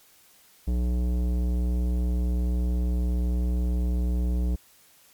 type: tone with tanh clipping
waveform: sine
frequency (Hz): 60.6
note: B1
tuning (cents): -32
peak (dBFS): -24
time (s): 0.67-4.56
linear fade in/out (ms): 10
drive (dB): 15
effects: white hiss -57 dBFS RMS until 5.13 s + MP3 96 kbps